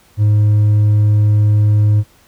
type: tone with hard clipping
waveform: sine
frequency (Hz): 105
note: G#2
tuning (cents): +19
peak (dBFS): -9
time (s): 0.17-2.04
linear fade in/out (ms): 50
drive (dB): 2
effects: pink hiss -50 dBFS RMS until 2.27 s